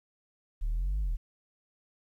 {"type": "exponential two-way sweep", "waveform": "sine", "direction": "up then down", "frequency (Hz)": [35.38, 52.7, 35.38], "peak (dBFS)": -25, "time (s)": [0.61, 1.17], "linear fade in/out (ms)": 20, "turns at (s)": 1, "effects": ["tanh soft clip ceiling -26 dBFS", "11-bit"]}